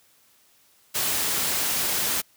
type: noise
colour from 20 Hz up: white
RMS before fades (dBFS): -25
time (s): 0.94-2.22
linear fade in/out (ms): 20
effects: white hiss -60 dBFS RMS until 2.36 s + high-pass 60 Hz 12 dB/octave